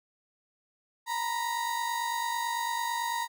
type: tone pair together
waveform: 35% pulse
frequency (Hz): 932.3 / 981.3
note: A#5 / B5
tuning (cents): 0 / -11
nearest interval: minor second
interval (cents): 89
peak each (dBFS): -29 / -33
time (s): 1.06-3.28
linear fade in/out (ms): 50
effects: none